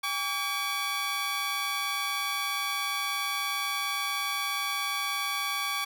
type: tone pair together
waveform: 15% pulse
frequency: 806 / 1140.5 Hz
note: G5 / C#6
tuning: +48 / +49 cents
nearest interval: tritone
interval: 601 cents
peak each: -30 / -23 dBFS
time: 0.03-5.85 s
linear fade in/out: 10 ms
effects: none